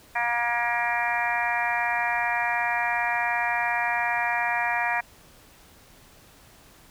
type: harmonic tone with a mistuned harmonic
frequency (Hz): 237.3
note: A#3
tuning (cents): +31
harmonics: 3 / 4 / 5 / 6 / 7 / 8 / 9 / 10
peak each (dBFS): -29 / -29 / -37 / -38 / -30 / -29 / -38 / -31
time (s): 0.15-5.01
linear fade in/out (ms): 10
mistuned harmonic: 9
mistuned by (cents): +18
effects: pink hiss -53 dBFS RMS until 6.9 s